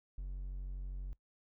triangle tone, 46.25 Hz, F#1, in tune, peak -37 dBFS, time 0.18-1.13 s, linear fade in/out 0 ms, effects noise-tail reverb RT60 0.1 s tail -21 dB re dry

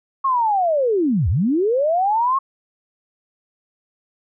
sine linear two-way sweep, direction down then up, 1102 to 69.2 to 1102 Hz, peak -15 dBFS, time 0.24-2.39 s, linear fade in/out 10 ms, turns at 1.29 s, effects none

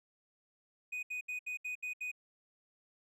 triangle tone bursts, 2489 Hz, D#7, in tune, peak -35 dBFS, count 7, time 0.92-2.116 s, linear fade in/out 10 ms, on 110 ms, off 71 ms, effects none

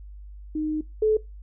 sine tone pair in turn, 308 / 432.6 Hz, D#4 / A4, -17 / -29 cents, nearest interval tritone, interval 588 cents, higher second, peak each -24 / -17 dBFS, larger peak second, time 0.55-0.81 / 1.02-1.17 s, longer first, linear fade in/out 5 ms, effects noise-tail reverb RT60 0.2 s tail -20 dB re dry + added 50 Hz sine -39 dBFS peak until 1.42 s

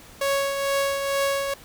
sawtooth tone with tremolo, 554.4 Hz, C#5, in tune, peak -16 dBFS, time 0.21-1.54 s, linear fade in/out 5 ms, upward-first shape triangle, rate 2.2 Hz, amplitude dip 50%, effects pink hiss -47 dBFS RMS until 1.64 s

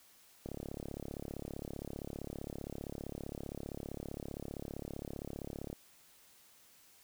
click train, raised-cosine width 2 ms, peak -28 dBFS, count 187, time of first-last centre 0.46-5.729 s, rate 35.3 Hz, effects white hiss -63 dBFS RMS until 7.03 s

